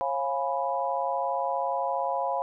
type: chord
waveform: sine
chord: C# dominant seventh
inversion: none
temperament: equal with one note detuned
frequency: 543.3 / 698.5 / 830.6 / 987.8 Hz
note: C#5 / E#5 / G#5 / B5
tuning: -35 / 0 / 0 / 0 cents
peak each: -31 dBFS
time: 0.01-2.42 s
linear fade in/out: 0 ms
effects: none